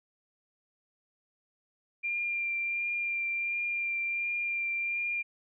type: tone with vibrato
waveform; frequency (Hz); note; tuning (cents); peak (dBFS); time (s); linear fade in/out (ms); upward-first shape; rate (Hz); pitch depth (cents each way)
sine; 2386; D7; +27; -29; 2.03-5.23; 20; triangle; 1.4; 17
effects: none